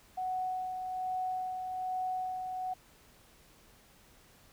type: tone with tremolo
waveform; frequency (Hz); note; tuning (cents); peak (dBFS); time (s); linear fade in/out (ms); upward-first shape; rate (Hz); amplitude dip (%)
sine; 742; F#5; +5; -31; 0.17-2.74; 10; sine; 1.2; 40
effects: pink hiss -61 dBFS RMS until 4.52 s